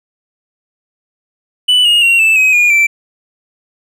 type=tone with pitch steps; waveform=triangle; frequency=2979 / 2861 / 2748 / 2639 / 2534 / 2434 / 2337 Hz; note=F#7 / F7 / F7 / E7 / D#7 / D#7 / D7; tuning=+11 / +41 / -29 / +1 / +31 / -39 / -9 cents; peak=-5 dBFS; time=1.68-2.87 s; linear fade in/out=10 ms; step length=170 ms; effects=none